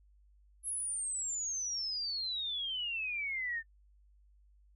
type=exponential sweep; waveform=sine; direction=down; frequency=11000 to 1791 Hz; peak=-34 dBFS; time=0.63-3.63 s; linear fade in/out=50 ms; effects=noise-tail reverb RT60 0.1 s tail -26 dB re dry + added 50 Hz sine -61 dBFS peak until 4.75 s